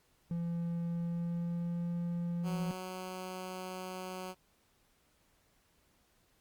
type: tone with pitch glide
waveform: triangle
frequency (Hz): 170 to 172.17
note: F3 to F3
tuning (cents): -46 to -24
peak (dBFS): -31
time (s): 0.31-2.71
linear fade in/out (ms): 0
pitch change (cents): +22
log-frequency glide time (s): 0.89-1.92
type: tone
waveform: 10% pulse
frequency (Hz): 185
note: F#3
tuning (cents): 0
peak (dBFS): -32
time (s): 2.43-4.35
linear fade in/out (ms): 50
effects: pink hiss -71 dBFS RMS until 6.4 s + Opus 48 kbps